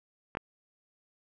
clicks, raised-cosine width 0.5 ms, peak -22 / -16 dBFS, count 2, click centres 0.351 / 0.371 s, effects none

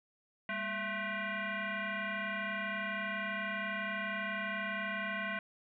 sine tone with frequency modulation, 233.1 Hz, A#3, in tune, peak -34 dBFS, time 0.49-5.39 s, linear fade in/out 2 ms, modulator 434 Hz, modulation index 5.2, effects none

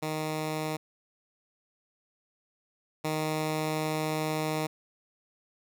10% pulse tone pair in turn, 155.56 / 155.56 Hz, D#3 / D#3, 0 / 0 cents, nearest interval unison, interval 0 cents, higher neither, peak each -22 / -20 dBFS, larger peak second, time 0.02-0.77 / 3.04-4.67 s, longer second, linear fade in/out 10 ms, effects none

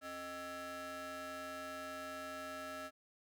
30% pulse ring-modulated tone, 351.5 Hz, F4, 11 cents sharp, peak -38 dBFS, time 0.01-2.91 s, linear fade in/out 50 ms, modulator 972 Hz, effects none

